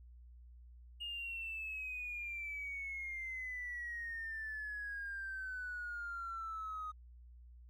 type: exponential sweep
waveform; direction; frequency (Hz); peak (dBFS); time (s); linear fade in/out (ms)
triangle; down; 2854 to 1244.5; -37; 1-6.92; 20
effects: tanh soft clip ceiling -38 dBFS + added 60 Hz sine -54 dBFS peak until 7.69 s